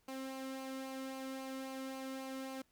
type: tone with flanger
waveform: sawtooth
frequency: 265.1 Hz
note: C4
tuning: 23 cents sharp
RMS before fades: -44 dBFS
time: 0.08-2.62 s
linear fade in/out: 5 ms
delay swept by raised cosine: 0.55 to 1.22 ms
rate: 3.7 Hz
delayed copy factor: -0.5
effects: pink hiss -75 dBFS RMS until 2.71 s